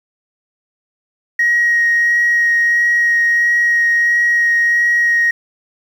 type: tone with vibrato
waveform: sine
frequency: 1887 Hz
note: A#6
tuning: 21 cents sharp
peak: -9 dBFS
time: 1.39-5.31 s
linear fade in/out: 5 ms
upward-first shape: sine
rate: 1.5 Hz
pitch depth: 10 cents each way
effects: tanh soft clip ceiling -7 dBFS + 7-bit